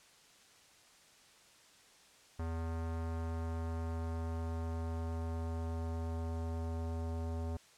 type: tone with low-pass filter sweep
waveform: square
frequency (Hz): 82.2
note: E2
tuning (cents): -4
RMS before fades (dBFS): -38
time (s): 2.39-7.57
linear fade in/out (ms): 5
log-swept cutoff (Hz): 1300 to 790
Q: 1.2
effects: white hiss -62 dBFS RMS until 7.77 s + low-pass 8000 Hz 12 dB/octave